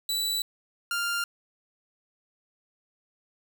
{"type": "tone pair in turn", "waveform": "sawtooth", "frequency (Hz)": [3951, 1396.9], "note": ["B7", "F6"], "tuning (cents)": [0, 0], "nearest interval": "octave + tritone", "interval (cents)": 1800, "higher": "first", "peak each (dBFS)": -23, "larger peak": "neither", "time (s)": [[0.09, 0.42], [0.91, 1.24]], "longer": "neither", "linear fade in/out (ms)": 2, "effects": []}